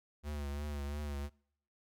square tone with vibrato, 72.5 Hz, D2, 22 cents flat, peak -38 dBFS, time 0.23-1.3 s, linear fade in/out 50 ms, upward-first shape triangle, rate 2.9 Hz, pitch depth 57 cents each way, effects noise-tail reverb RT60 0.7 s tail -26 dB re dry

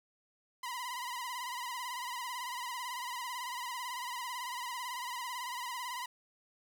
sawtooth tone with vibrato, 990 Hz, B5, 4 cents sharp, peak -34 dBFS, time 0.63-6.06 s, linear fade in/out 5 ms, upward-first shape sine, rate 18 Hz, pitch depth 79 cents each way, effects 11-bit

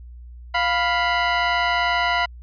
20% pulse tone pair together, 699.4 / 987.8 Hz, F5 / B5, +2 / 0 cents, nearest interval tritone, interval 598 cents, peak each -16 dBFS, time 0.54-2.26 s, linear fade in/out 10 ms, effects added 60 Hz sine -37 dBFS peak until 2.42 s + resampled to 11025 Hz

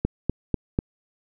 click train, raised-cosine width 3 ms, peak -8 dBFS, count 4, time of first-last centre 0.05-0.789 s, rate 4.06 Hz, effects none

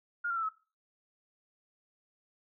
sine tone with pitch steps, 1419 / 1374.6 / 1331.6 / 1290 Hz, F6 / F6 / E6 / E6, +27 / -28 / +17 / -38 cents, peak -30 dBFS, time 0.24-0.492 s, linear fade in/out 10 ms, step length 63 ms, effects noise-tail reverb RT60 0.4 s tail -21 dB re dry

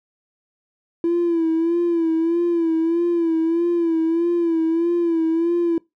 triangle tone with vibrato, 334.4 Hz, E4, 25 cents sharp, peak -13 dBFS, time 1.04-5.78 s, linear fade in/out 2 ms, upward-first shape sine, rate 1.6 Hz, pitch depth 59 cents each way, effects noise-tail reverb RT60 0.2 s tail -26 dB re dry + tanh soft clip ceiling -13 dBFS

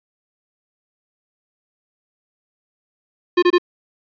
square tone bursts, 354.7 Hz, F4, 27 cents sharp, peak -11 dBFS, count 3, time 3.37-3.583 s, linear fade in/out 10 ms, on 55 ms, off 24 ms, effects resampled to 11025 Hz + 8-bit

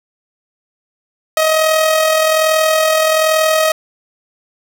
sawtooth tone with amplitude modulation, 631 Hz, D#5, 24 cents sharp, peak -5 dBFS, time 1.37-3.72 s, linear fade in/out 2 ms, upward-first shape sine, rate 41.2 Hz, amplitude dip 40%, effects none

